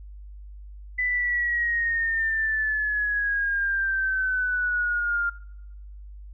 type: exponential sweep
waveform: sine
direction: down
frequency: 2000 to 1396.9 Hz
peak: -22 dBFS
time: 0.98-5.3 s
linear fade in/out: 10 ms
effects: noise-tail reverb RT60 0.9 s tail -23 dB re dry + added 50 Hz sine -39 dBFS peak until 6.33 s